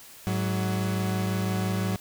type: tone pair together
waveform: 40% pulse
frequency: 105.8 / 185.7 Hz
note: G#2 / F#3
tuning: +33 / +7 cents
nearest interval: minor seventh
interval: 974 cents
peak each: -27 dBFS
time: 0.27-1.96 s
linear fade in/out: 0 ms
effects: white hiss -48 dBFS RMS until 2 s